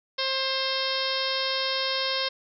harmonic tone with a mistuned harmonic, 531 Hz, C5, 25 cents sharp, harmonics 1 / 2 / 3 / 4 / 5 / 6 / 7 / 8 / 9 / 10, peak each -32 / -34 / -36 / -36 / -37 / -34 / -32 / -34 / -35 / -34 dBFS, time 0.18-2.29 s, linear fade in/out 10 ms, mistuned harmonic 4, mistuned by -19 cents, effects none

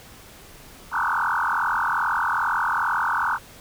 sine tone with frequency modulation, 1200 Hz, D6, 37 cents sharp, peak -20 dBFS, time 0.91-3.39 s, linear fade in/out 50 ms, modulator 42.4 Hz, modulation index 7.8, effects pink hiss -46 dBFS RMS until 3.6 s

